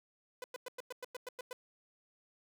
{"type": "tone bursts", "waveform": "sawtooth", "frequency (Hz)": 501, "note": "B4", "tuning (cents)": 25, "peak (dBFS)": -37, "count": 10, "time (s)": [0.42, 1.53], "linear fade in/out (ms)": 2, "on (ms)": 21, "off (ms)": 100, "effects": []}